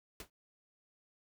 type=noise with exponential decay; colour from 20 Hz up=pink; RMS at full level=-41 dBFS; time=0.2-0.3 s; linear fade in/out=2 ms; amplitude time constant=20 ms; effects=none